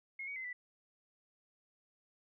sine tone with pitch steps, 2158 / 2249 / 2057 / 1977 Hz, C#7 / C#7 / C7 / B6, -47 / +24 / -30 / +1 cents, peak -40 dBFS, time 0.19-0.53 s, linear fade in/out 5 ms, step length 85 ms, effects none

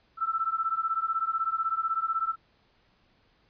sine beating tone pair, 1318.5 / 1334.5 Hz, E6 / E6, 0 / +21 cents, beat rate 16 Hz, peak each -29 dBFS, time 0.17-2.36 s, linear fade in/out 50 ms, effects pink hiss -66 dBFS RMS until 3.49 s + resampled to 11025 Hz

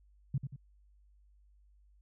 sine tone with echo, 135.4 Hz, C#3, 40 cents flat, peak -28 dBFS, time 0.34-0.38 s, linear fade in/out 5 ms, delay 91 ms, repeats 2, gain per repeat -7 dB, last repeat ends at 0.562 s, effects added 50 Hz sine -61 dBFS peak until 2.01 s

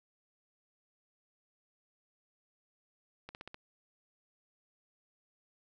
slowing click train, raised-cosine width 0.3 ms, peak -29 dBFS, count 5, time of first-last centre 3.29-3.544 s, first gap 59 ms, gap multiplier 1.05, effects none

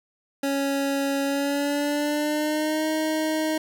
25% pulse tone with pitch glide, 277.2 to 312.9 Hz, C#4 to D#4, 0 to +10 cents, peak -19 dBFS, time 0.43-3.58 s, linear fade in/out 5 ms, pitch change +210 cents, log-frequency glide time 1.23-2.87 s, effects none

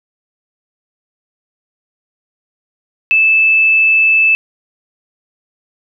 sine tone, 2627 Hz, E7, 7 cents flat, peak -7 dBFS, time 3.11-4.35 s, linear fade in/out 0 ms, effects none

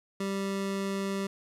25% pulse tone, 196 Hz, G3, in tune, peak -26 dBFS, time 0.2-1.27 s, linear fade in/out 5 ms, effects low-pass 11000 Hz 12 dB/octave + 11-bit

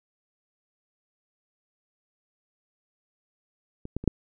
clicks, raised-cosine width 3 ms, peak -24 / -16 / -23 / -6 dBFS, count 4, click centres 3.854 / 3.966 / 4.04 / 4.077 s, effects none

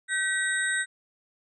sine tone cluster, 1541 / 1919 / 3771 / 8190 Hz, G6 / A#6 / A#7 / C9, -30 / +50 / +19 / -38 cents, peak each -28 / -28 / -35 / -33 dBFS, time 0.08-0.86 s, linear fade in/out 50 ms, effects none

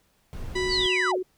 brown noise, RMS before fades -35 dBFS, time 0.33-0.86 s, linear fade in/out 0 ms
sine tone with tremolo, 369.1 Hz, F#4, 4 cents flat, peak -25 dBFS, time 0.55-1.23 s, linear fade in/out 10 ms, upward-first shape sine, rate 3.7 Hz, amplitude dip 35%
harmonic tone, 987.8 Hz, B5, in tune, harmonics 1 / 2 / 3 / 4 / 5 / 6 / 7 / 8 / 9, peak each -36 / -30 / -39 / -36 / -41 / -45 / -50 / -47 / -51 dBFS, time 0.55-1.12 s, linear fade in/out 10 ms
sine linear sweep, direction down, 4919 to 226.9 Hz, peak -23 dBFS, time 0.68-1.19 s, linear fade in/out 50 ms
effects pink hiss -66 dBFS RMS until 1.37 s

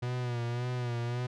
45% pulse tone with vibrato, 121.6 Hz, B2, 26 cents flat, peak -31 dBFS, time 0.02-1.27 s, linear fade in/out 10 ms, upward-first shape sine, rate 1.8 Hz, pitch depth 49 cents each way, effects low-pass 5000 Hz 12 dB/octave

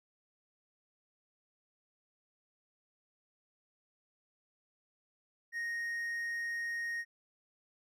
triangle tone, 1864.7 Hz, A#6, in tune, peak -33 dBFS, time 5.52-7.05 s, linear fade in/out 50 ms, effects none

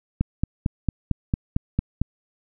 click train, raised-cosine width 5 ms, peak -8 dBFS, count 9, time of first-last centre 0.21-2.016 s, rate 4.43 Hz, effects none

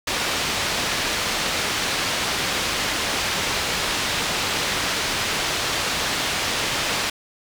white low-pass noise, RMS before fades -24 dBFS, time 0.07-7.1 s, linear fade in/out 5 ms, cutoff 4400 Hz, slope 12 dB/octave, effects none

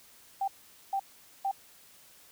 sine tone bursts, 784 Hz, G5, in tune, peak -27 dBFS, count 3, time 0.41-1.514 s, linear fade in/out 5 ms, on 68 ms, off 450 ms, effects white hiss -57 dBFS RMS until 2.31 s

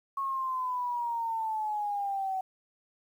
sine exponential sweep, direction down, 1100 to 753 Hz, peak -29 dBFS, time 0.17-2.41 s, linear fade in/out 5 ms, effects 10-bit

